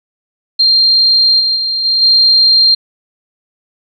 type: tone with level steps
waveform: sine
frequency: 4187 Hz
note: C8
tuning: in tune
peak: -6 / -10 / -13 / -9 / -5 dBFS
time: 0.59-2.75 s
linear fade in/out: 10 ms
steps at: 1.39 / 1.55 / 1.84 / 2.01 s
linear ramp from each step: 20 ms
effects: none